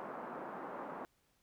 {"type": "band-pass noise", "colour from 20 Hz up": "white", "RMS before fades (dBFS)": -45, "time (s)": [0, 1.05], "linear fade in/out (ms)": 0, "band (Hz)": [200, 1200], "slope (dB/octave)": 24, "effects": ["pink hiss -75 dBFS RMS until 1.42 s"]}